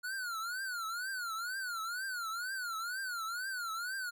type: tone with vibrato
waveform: square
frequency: 1437 Hz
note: F6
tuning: 49 cents sharp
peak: -37 dBFS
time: 0.03-4.11 s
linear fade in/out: 20 ms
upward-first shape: triangle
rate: 2.1 Hz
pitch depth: 190 cents each way
effects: none